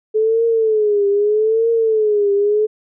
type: tone with vibrato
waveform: sine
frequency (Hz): 430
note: A4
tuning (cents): -40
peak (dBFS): -12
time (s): 0.14-2.67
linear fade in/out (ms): 20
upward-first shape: triangle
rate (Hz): 0.8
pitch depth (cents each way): 130
effects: none